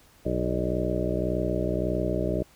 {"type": "harmonic tone with a mistuned harmonic", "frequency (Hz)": 61.74, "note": "B1", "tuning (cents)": 0, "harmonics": [1, 2, 3, 4, 5, 6, 7, 8, 9, 10], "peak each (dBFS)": [-32, -33, -32, -40, -32, -32, -34, -41, -35, -32], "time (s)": [0.25, 2.43], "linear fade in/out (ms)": 10, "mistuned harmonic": 9, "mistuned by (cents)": 47, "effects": ["pink hiss -57 dBFS RMS until 2.55 s"]}